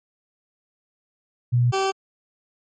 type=tone pair in turn; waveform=sine / 20% pulse; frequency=121.7 / 386.4 Hz; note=B2 / G4; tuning=-25 / -25 cents; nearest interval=octave + minor sixth; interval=2000 cents; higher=second; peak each=-15 dBFS; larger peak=neither; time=1.52-1.72 / 1.72-1.92 s; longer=neither; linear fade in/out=20 ms; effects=MP3 32 kbps